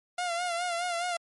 sawtooth tone with vibrato, 698.5 Hz, F5, in tune, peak -25 dBFS, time 0.18-1.17 s, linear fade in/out 5 ms, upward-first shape sine, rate 4.8 Hz, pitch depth 57 cents each way, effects MP3 48 kbps

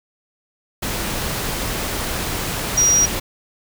sine tone in noise, 5740 Hz, F8, 47 cents sharp, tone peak -12 dBFS, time 2.77-3.06 s, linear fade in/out 10 ms, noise pink, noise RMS -24 dBFS, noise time 0.82-3.2 s, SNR +9 dB, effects none

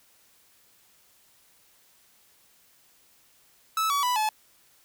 45% pulse tone with pitch steps, 1305 / 1136.1 / 989 / 861 Hz, E6 / C#6 / B5 / A5, -18 / +42 / +2 / -38 cents, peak -23 dBFS, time 3.77-4.29 s, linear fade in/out 2 ms, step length 130 ms, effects white hiss -61 dBFS RMS until 4.84 s

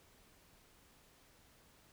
silence, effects pink hiss -66 dBFS RMS until 1.92 s

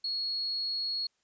sine tone, 4327 Hz, C#8, 43 cents flat, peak -30 dBFS, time 0.04-1.07 s, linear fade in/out 5 ms, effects white hiss -75 dBFS RMS until 1.23 s + resampled to 16000 Hz

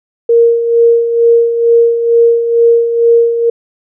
sine tone with tremolo, 466.2 Hz, A#4, in tune, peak -3 dBFS, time 0.29-3.5 s, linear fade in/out 5 ms, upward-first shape sine, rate 2.2 Hz, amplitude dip 60%, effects none

